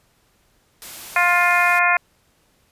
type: noise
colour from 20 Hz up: white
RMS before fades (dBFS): -36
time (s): 0.82-1.79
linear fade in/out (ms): 0
type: harmonic tone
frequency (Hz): 352.1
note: F4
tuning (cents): +14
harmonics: 2 / 3 / 4 / 5 / 6 / 7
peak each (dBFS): -21 / -21 / -21 / -21 / -21 / -21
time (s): 1.16-1.97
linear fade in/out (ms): 2
effects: pink hiss -61 dBFS RMS until 2.71 s + resampled to 32000 Hz